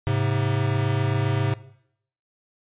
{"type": "tone pair together", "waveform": "square", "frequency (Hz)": [106, 133.55], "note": ["G#2", "C3"], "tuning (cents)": [36, 36], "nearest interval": "major third", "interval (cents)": 400, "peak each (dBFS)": -24, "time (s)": [0.07, 1.54], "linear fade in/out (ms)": 0, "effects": ["noise-tail reverb RT60 0.7 s tail -17 dB re dry", "resampled to 8000 Hz"]}